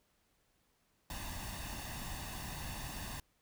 pink noise with comb filter, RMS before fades -43 dBFS, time 1.1-3.2 s, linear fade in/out 2 ms, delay 1.1 ms, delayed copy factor +0.65, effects pink hiss -75 dBFS RMS until 3.41 s

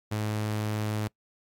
sawtooth tone, 106.8 Hz, G#2, 49 cents sharp, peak -24 dBFS, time 0.11-1.08 s, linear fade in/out 10 ms, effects noise-tail reverb RT60 0.1 s tail -24 dB re dry + AAC 64 kbps

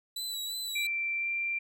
sawtooth tone with vibrato, 3951 Hz, B7, in tune, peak -31 dBFS, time 0.16-0.87 s, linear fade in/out 5 ms, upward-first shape sine, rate 2.9 Hz, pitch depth 34 cents each way
sine tone with pitch glide, 2349 to 2365 Hz, D7 to D7, 0 to +12 cents, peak -29 dBFS, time 0.75-1.59 s, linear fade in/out 10 ms, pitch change +12 cents, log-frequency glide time 1.17-1.28 s
effects none

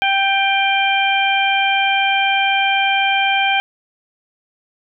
harmonic tone with a mistuned harmonic, 784 Hz, G5, in tune, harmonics 1 / 2 / 3 / 4, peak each -17 / -21 / -18 / -21 dBFS, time 0.02-3.6 s, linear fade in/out 0 ms, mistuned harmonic 3, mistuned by +22 cents, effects none

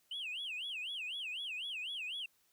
sine tone with vibrato, 2888 Hz, F#7, 43 cents flat, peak -37 dBFS, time 0.11-2.26 s, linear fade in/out 5 ms, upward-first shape sine, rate 4 Hz, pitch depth 280 cents each way, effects tanh soft clip ceiling -36 dBFS + white hiss -73 dBFS RMS until 2.52 s

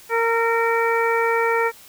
harmonic tone with a mistuned harmonic, 460.8 Hz, A#4, 20 cents flat, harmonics 1 / 2 / 3 / 4 / 5, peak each -20 / -23 / -25 / -26 / -27 dBFS, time 0.09-1.72 s, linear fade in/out 50 ms, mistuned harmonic 3, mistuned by -20 cents, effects white hiss -46 dBFS RMS until 1.88 s

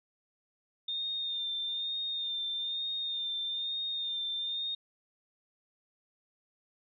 sine tone with vibrato, 3635 Hz, A#7, 44 cents flat, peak -32 dBFS, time 0.88-4.75 s, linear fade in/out 5 ms, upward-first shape sine, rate 1.1 Hz, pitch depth 31 cents each way, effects none

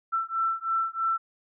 sine beating tone pair, 1336 / 1339.1 Hz, E6 / E6, +23 / +27 cents, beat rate 3.1 Hz, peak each -28 dBFS, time 0.12-1.18 s, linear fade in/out 20 ms, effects none

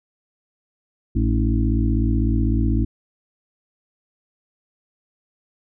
harmonic tone with a mistuned harmonic, 56.1 Hz, A1, 34 cents sharp, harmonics 1 / 2 / 4 / 5 / 6, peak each -19 / -22 / -25 / -26 / -27 dBFS, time 1.15-2.85 s, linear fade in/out 10 ms, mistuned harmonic 6, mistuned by -65 cents, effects none

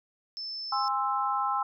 sine tone, 5274 Hz, E8, in tune, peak -34 dBFS, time 0.37-0.88 s, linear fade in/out 0 ms
sine chord, Ab augmented, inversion none, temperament equal with one note detuned, 815.4 / 1046.5 / 1318.5 Hz, Ab5 / C6 / E6, -32 / 0 / 0 cents, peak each -30 dBFS, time 0.72-1.63 s, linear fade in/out 5 ms
effects none

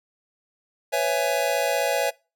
square chord, C# minor seventh, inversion third, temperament just, 498.9 / 554.4 / 665.2 / 831.5 Hz, B4 / C#5 / E5 / G#5, +17 / 0 / +16 / +2 cents, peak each -29 / -26 / -27 / -29 dBFS, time 0.92-2.11 s, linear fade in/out 20 ms, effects noise-tail reverb RT60 0.3 s tail -24 dB re dry

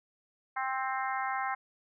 harmonic tone, 263.2 Hz, C4, 10 cents sharp, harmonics 3 / 4 / 5 / 6 / 7 / 8, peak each -34 / -36 / -38 / -40 / -41 / -42 dBFS, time 0.56-1.55 s, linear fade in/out 10 ms, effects none

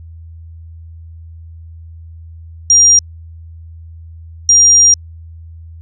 sine tone bursts at uneven times, 5700 Hz, F8, 34 cents sharp, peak -4 dBFS, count 2, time 2.7-2.99 / 4.49-4.94 s, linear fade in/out 2 ms, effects added 82 Hz sine -31 dBFS peak until 5.81 s

